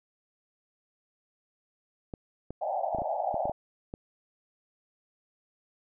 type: clicks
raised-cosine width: 2 ms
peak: -24 dBFS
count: 9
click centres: 2.138 / 2.506 / 2.948 / 2.986 / 3.019 / 3.343 / 3.455 / 3.496 / 3.939 s
type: band-pass noise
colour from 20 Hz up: white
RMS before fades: -31 dBFS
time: 2.61-3.52 s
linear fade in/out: 10 ms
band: 580 to 830 Hz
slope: 96 dB/octave
effects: none